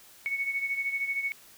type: beating tone pair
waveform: sine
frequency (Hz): 2215 / 2228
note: C#7 / C#7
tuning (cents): -2 / +8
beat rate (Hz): 13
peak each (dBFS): -29 / -35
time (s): 0.26-1.32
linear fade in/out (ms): 0
effects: white hiss -54 dBFS RMS until 1.57 s